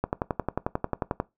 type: click train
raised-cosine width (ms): 1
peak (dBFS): -11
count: 14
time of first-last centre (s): 0.04-1.201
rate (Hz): 11.2
effects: noise-tail reverb RT60 0.2 s tail -20 dB re dry